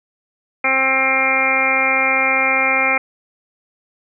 harmonic tone, 265 Hz, C4, 22 cents sharp, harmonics 1 / 2 / 3 / 4 / 5 / 6 / 7 / 8 / 9, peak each -29 / -24 / -23 / -27 / -23 / -29 / -29 / -18 / -18 dBFS, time 0.64-2.98 s, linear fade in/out 5 ms, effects none

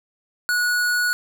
square tone, 1462 Hz, F#6, 21 cents flat, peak -19 dBFS, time 0.49-1.13 s, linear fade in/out 0 ms, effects none

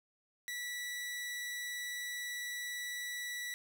sawtooth tone, 1953 Hz, B6, 20 cents flat, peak -35 dBFS, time 0.48-3.54 s, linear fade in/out 0 ms, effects 11-bit

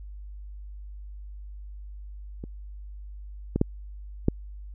clicks, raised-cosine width 3 ms, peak -23 / -11 / -7 / -7 dBFS, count 4, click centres 2.439 / 3.56 / 3.614 / 4.284 s, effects added 50 Hz sine -38 dBFS peak until 4.74 s

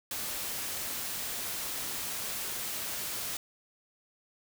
white noise, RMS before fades -36 dBFS, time 0.11-3.37 s, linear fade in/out 2 ms, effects none

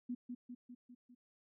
sine tone with echo, 245.4 Hz, B3, 11 cents flat, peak -37 dBFS, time 0.09-0.15 s, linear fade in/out 10 ms, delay 200 ms, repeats 5, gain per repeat -4 dB, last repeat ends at 1.15 s, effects none

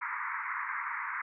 pink band-pass noise, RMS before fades -36 dBFS, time 0.01-1.22 s, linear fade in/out 10 ms, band 940 to 2200 Hz, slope 96 dB/octave, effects none

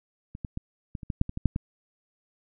clicks, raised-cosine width 5 ms, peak -26 / -20 / -19 / -21 / -27 / -17 / -9 / -21 / -19 / -8 / -16 dBFS, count 11, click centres 0.351 / 0.448 / 0.574 / 0.952 / 1.032 / 1.102 / 1.214 / 1.294 / 1.374 / 1.457 / 1.561 s, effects none

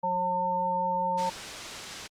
harmonic tone, 180.5 Hz, F#3, 43 cents flat, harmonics 1 / 3 / 5, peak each -37 / -33 / -26 dBFS, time 0.03-1.3 s, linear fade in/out 10 ms
white noise, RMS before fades -37 dBFS, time 1.17-2.08 s, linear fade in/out 20 ms
effects low-pass 6000 Hz 12 dB/octave + Opus 48 kbps

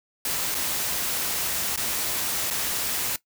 white noise with dropouts, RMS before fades -27 dBFS, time 0.25-3.16 s, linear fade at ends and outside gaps 2 ms, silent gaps 0.546-0.55 / 1.761-1.774 / 2.503-2.508 s, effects noise-tail reverb RT60 0.1 s tail -18 dB re dry

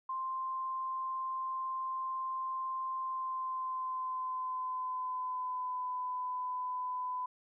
sine tone with pitch glide, 1047 to 1003.8 Hz, C6 to B5, +1 to +28 cents, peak -34 dBFS, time 0.09-7.26 s, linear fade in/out 5 ms, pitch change -73 cents, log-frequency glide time 2.97-5.88 s, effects none

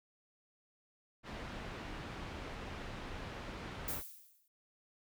pink low-pass noise, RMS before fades -45 dBFS, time 1.23-4.03 s, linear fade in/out 50 ms, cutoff 3000 Hz, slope 12 dB/octave
violet noise with exponential decay, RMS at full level -37 dBFS, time 3.88-4.48 s, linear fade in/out 2 ms, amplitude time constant 130 ms
effects none

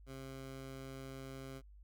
15% pulse tone, 133.8 Hz, C3, 39 cents sharp, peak -40 dBFS, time 0.06-1.62 s, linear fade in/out 50 ms, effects added 50 Hz sine -55 dBFS peak until 1.83 s

